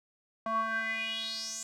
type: tone with band-pass filter sweep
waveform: square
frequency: 223.1 Hz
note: A3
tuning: 24 cents sharp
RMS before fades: -34 dBFS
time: 0.46-1.63 s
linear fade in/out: 2 ms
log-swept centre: 910 to 7400 Hz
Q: 6.7
effects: none